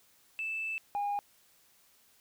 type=tone pair in turn; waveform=sine; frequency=2637 / 814.9 Hz; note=E7 / G#5; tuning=0 / -33 cents; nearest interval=octave + minor sixth; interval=2033 cents; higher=first; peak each=-32 / -28 dBFS; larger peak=second; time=0.39-0.78 / 0.95-1.19 s; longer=first; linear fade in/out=0 ms; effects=tanh soft clip ceiling -28 dBFS + white hiss -65 dBFS RMS until 2.2 s